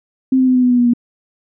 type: tone with pitch steps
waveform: sine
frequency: 261.6 / 258.3 / 255 / 251.8 / 248.6 / 245.5 / 242.4 / 239.3 Hz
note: C4 / C4 / C4 / B3 / B3 / B3 / B3 / A#3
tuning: 0 / -22 / -44 / +34 / +12 / -10 / -32 / +46 cents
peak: -9 dBFS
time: 0.32-0.936 s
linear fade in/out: 5 ms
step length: 77 ms
effects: none